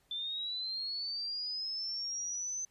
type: linear sweep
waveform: sine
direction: up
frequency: 3520 to 6170 Hz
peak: -35 dBFS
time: 0.11-2.65 s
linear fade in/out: 2 ms
effects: pink hiss -71 dBFS RMS until 2.7 s + resampled to 32000 Hz